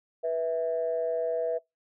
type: tone pair together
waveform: sine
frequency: 489.7 / 655 Hz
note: B4 / E5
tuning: -15 / -11 cents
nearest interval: perfect fourth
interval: 504 cents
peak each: -28 dBFS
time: 0.23-1.59 s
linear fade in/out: 20 ms
effects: noise-tail reverb RT60 0.2 s tail -26 dB re dry + tanh soft clip ceiling -19 dBFS